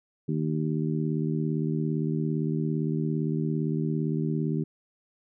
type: harmonic tone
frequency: 77.6 Hz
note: D#2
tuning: 4 cents flat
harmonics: 2 / 3 / 4 / 5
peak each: -27 / -31 / -33 / -35 dBFS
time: 0.28-4.64 s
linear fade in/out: 10 ms
effects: none